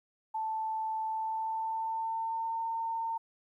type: tone with pitch glide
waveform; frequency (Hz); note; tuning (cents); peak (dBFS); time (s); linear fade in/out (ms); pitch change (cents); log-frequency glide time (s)
sine; 880 to 908.4; A5 to A#5; 0 to -45; -31; 0.34-3.18; 10; +55; 1.06-2.62
effects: 12-bit